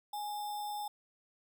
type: tone with sample-and-hold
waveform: sine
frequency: 830.6 Hz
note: G#5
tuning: in tune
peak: -36 dBFS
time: 0.13-0.88 s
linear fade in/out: 5 ms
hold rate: 4410 Hz
effects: none